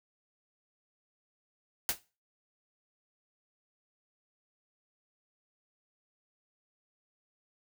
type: noise with exponential decay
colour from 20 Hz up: white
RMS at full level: -25 dBFS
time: 1.89-1.99 s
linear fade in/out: 1 ms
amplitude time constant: 21 ms
effects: noise-tail reverb RT60 0.3 s tail -17 dB re dry